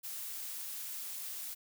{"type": "noise", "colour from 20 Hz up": "blue", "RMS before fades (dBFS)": -42, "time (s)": [0.03, 1.55], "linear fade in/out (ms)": 20, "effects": []}